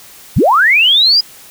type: linear sweep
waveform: sine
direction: up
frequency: 51.91 to 4978 Hz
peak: -6 dBFS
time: 0.36-1.21 s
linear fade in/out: 10 ms
effects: white hiss -38 dBFS RMS until 1.5 s